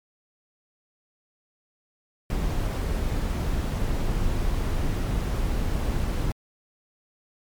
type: noise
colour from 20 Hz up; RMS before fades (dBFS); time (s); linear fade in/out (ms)
brown; -25; 2.3-6.32; 2
effects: MP3 96 kbps